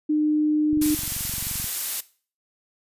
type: tone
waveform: sine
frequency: 303.2 Hz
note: D#4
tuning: 45 cents flat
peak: -18 dBFS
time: 0.09-0.95 s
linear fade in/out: 10 ms
type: click train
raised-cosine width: 5 ms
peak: -24 dBFS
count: 22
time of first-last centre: 0.73-1.643 s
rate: 23 Hz
type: noise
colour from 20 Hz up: blue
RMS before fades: -26 dBFS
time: 0.81-2.01 s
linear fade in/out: 10 ms
effects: noise-tail reverb RT60 0.4 s tail -18 dB re dry + resampled to 32000 Hz